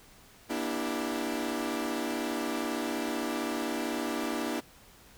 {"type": "chord", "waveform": "sawtooth", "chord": "E half-diminished seventh", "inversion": "second", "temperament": "equal with one note detuned", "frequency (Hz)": [238.4, 293.7, 329.6, 392], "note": ["Bb3", "D4", "E4", "G4"], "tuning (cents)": [39, 0, 0, 0], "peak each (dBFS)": [-32, -31, -32, -35], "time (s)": [0.49, 4.61], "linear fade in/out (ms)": 20, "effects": ["pink hiss -56 dBFS RMS until 5.17 s"]}